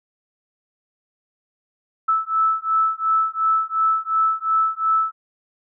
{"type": "beating tone pair", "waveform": "sine", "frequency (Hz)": [1310, 1312.8], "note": ["E6", "E6"], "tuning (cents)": [-11, -8], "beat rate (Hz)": 2.8, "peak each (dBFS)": -20, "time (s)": [2.08, 5.12], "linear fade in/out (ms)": 10, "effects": []}